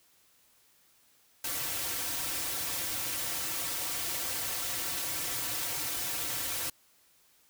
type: noise with comb filter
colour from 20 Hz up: white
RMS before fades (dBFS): -34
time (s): 1.44-6.7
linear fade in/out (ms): 5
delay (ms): 4.8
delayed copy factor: -0.85
effects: white hiss -65 dBFS RMS until 7.49 s